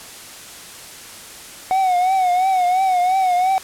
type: tone with vibrato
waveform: triangle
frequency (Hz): 740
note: F#5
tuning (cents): 0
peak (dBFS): -12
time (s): 1.71-3.58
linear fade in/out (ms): 0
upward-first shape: triangle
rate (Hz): 2.9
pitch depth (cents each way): 84
effects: white hiss -37 dBFS RMS until 3.63 s + low-pass 11000 Hz 12 dB/octave